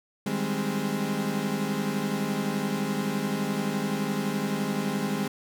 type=chord; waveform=35% pulse; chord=Ab major seventh; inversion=second; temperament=equal; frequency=155.56 / 196 / 207.7 / 261.6 Hz; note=Eb3 / G3 / Ab3 / C4; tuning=0 / 0 / 0 / 0 cents; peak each=-33 / -30 / -28 / -32 dBFS; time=0.26-5.28 s; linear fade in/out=5 ms; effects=none